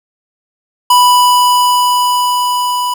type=tone with level ramp; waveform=square; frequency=987.8 Hz; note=B5; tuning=in tune; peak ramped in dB=-5 to -14 dBFS; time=0.9-2.94 s; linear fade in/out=5 ms; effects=7-bit